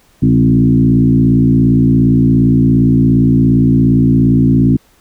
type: tone with frequency modulation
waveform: sine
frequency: 199.2 Hz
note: G3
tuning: 28 cents sharp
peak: -6 dBFS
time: 0.22-4.77 s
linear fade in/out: 10 ms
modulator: 57.3 Hz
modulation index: 1.7
effects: pink hiss -51 dBFS RMS until 5 s